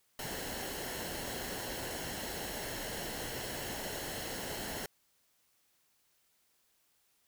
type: noise with comb filter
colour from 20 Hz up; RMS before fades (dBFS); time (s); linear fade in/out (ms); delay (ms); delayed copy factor
pink; -40; 0.19-4.86; 2; 0.83; -0.55
effects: white hiss -73 dBFS RMS until 7.27 s